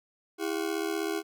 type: ring-modulated tone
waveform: 40% pulse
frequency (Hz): 366.4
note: F#4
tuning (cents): -17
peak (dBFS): -25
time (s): 0.38-1.23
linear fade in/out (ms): 50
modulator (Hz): 38
effects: none